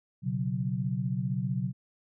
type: chord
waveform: sine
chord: B suspended second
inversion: none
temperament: just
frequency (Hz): 123.47 / 138.9 / 185.21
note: B2 / C#3 / F#3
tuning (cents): 0 / +4 / +2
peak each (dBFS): -32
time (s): 0.22-1.73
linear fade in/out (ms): 50
effects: none